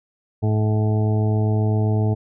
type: harmonic tone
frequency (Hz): 107.6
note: A2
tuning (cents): -38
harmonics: 1 / 2 / 3 / 4 / 6 / 7 / 8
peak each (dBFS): -17 / -26 / -30 / -28 / -33 / -35 / -39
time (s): 0.42-2.15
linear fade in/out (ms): 20
effects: none